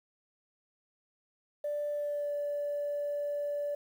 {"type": "tone with pitch glide", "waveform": "sine", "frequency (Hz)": [587.3, 580.6], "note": ["D5", "D5"], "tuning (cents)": [0, -20], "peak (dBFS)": -30, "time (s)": [1.64, 3.75], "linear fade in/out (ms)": 5, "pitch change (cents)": -20, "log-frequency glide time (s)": [1.9, 2.32], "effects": ["tanh soft clip ceiling -27 dBFS", "10-bit"]}